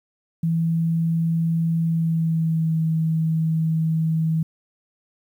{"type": "tone with pitch glide", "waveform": "sine", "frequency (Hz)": [164.81, 160.58], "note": ["E3", "E3"], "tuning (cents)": [0, -45], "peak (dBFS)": -18, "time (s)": [0.43, 4.43], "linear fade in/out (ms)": 5, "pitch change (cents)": -45, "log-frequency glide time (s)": [1.82, 2.79], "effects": ["9-bit"]}